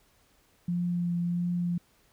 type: tone with vibrato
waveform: sine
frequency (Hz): 174.3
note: F3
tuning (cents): -3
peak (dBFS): -26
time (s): 0.68-1.78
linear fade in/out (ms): 5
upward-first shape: triangle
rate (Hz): 1.5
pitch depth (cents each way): 16
effects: pink hiss -65 dBFS RMS until 2.12 s